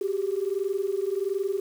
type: tone pair together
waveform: sine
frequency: 381.5 / 402.9 Hz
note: G4 / G4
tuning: -47 / +48 cents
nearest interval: minor second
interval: 95 cents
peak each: -27 / -27 dBFS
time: 0.01-1.6 s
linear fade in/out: 5 ms
effects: tanh soft clip ceiling -17 dBFS + 8-bit